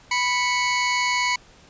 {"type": "tone pair together", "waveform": "sawtooth", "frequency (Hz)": [987.8, 2218], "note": ["B5", "C#7"], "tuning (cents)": [0, 0], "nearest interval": "octave + major second", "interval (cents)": 1400, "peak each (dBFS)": -19, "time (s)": [0.11, 1.36], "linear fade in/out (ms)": 5, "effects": ["pink hiss -51 dBFS RMS until 1.69 s", "resampled to 16000 Hz"]}